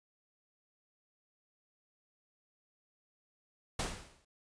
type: noise with exponential decay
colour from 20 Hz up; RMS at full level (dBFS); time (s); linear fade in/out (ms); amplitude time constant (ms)
pink; -32; 3.79-4.25; 5; 98
effects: resampled to 22050 Hz